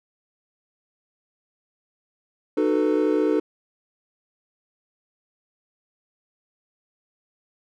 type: chord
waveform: triangle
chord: B dominant seventh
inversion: first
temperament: equal with one note detuned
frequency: 305.3 / 370 / 440 / 493.9 Hz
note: D#4 / F#4 / A4 / B4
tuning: -33 / 0 / 0 / 0 cents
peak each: -20 / -24 / -21 / -25 dBFS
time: 2.57-3.4 s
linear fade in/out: 5 ms
effects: none